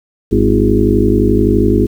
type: harmonic tone with a mistuned harmonic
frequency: 51.7 Hz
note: G#1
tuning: 7 cents flat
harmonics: 1 / 2 / 4 / 5 / 6 / 7 / 8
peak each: -16 / -16 / -16 / -16 / -16 / -16 / -16 dBFS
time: 0.31-1.87 s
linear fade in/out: 20 ms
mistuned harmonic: 6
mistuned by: +56 cents
effects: 7-bit